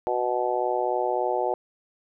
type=harmonic tone; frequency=123.47 Hz; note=B2; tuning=in tune; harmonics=3 / 4 / 5 / 6 / 7; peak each=-29 / -29 / -29 / -29 / -29 dBFS; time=0.07-1.54 s; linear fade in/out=0 ms; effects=none